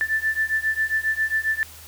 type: beating tone pair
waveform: sine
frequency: 1760 / 1767.4 Hz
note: A6 / A6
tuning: 0 / +7 cents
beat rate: 7.4 Hz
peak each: -24 / -23 dBFS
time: 0.01-1.63 s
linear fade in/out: 0 ms
effects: added 79 Hz sine -47 dBFS peak until 1.87 s + white hiss -44 dBFS RMS until 1.87 s